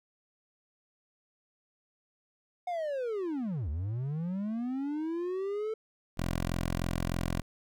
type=linear two-way sweep; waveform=triangle; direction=down then up; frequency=730 to 69.3 to 444.6 Hz; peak=-29 dBFS; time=2.67-5.74 s; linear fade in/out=5 ms; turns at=3.69 s
type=tone; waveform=10% pulse; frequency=43.25 Hz; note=F1; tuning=16 cents flat; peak=-22 dBFS; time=6.17-7.42 s; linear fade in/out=20 ms
effects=none